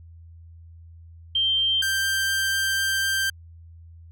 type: tone pair in turn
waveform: sine / sawtooth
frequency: 3148 / 1574 Hz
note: G7 / G6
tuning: +7 / +7 cents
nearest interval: octave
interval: 1200 cents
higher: first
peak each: -19 / -18 dBFS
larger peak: second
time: 1.35-1.82 / 1.82-3.3 s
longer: second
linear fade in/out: 5 ms
effects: added 83 Hz sine -43 dBFS peak until 4.11 s